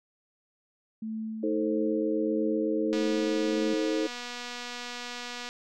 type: tone with tremolo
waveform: sine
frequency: 220 Hz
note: A3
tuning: in tune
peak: -31 dBFS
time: 1.02-3.74 s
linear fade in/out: 5 ms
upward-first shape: sine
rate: 1.6 Hz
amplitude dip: 35%
type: chord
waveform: sine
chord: A diminished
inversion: second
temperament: just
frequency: 316.8 / 440 / 528 Hz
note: Eb4 / A4 / C5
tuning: +31 / 0 / +16 cents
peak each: -28 / -30 / -33 dBFS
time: 1.43-4.07 s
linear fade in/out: 5 ms
type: click train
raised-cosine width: 0.2 ms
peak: -21 dBFS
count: 623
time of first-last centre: 2.93-5.49 s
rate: 243 Hz
effects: none